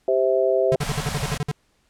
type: chord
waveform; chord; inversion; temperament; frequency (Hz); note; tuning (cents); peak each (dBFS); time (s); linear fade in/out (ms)
sine; C major; second; just; 392.4 / 523.3 / 654.1; G4 / C5 / E5; +2 / 0 / -14; -21; 0.08-0.76; 2
type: tone bursts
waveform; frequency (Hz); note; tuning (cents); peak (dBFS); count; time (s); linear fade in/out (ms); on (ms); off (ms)
square; 146.4; D3; -5; -22; 10; 0.72-1.514; 0; 29; 56
type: band-stop noise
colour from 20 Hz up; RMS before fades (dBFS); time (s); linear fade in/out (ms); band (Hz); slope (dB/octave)
pink; -29; 0.8-1.38; 10; 250 to 500; 96
effects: pink hiss -65 dBFS RMS until 1.89 s + low-pass 10000 Hz 12 dB/octave